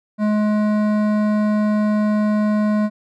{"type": "tone with hard clipping", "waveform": "triangle", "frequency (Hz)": 211.2, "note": "G#3", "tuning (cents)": 29, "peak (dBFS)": -17, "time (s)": [0.18, 2.9], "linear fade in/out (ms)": 50, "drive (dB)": 17, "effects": []}